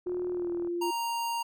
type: tone with pitch glide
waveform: sine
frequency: 358.3 to 346.9 Hz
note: F4 to F4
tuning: +44 to -12 cents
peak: -29 dBFS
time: 0.06-0.91 s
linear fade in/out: 10 ms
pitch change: -56 cents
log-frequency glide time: 0.32-0.51 s
type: click train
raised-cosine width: 1 ms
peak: -33 dBFS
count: 25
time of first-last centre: 0.07-0.673 s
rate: 39.8 Hz
type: tone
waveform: square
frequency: 932.3 Hz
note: A#5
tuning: in tune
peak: -30 dBFS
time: 0.81-1.43 s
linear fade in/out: 10 ms
effects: none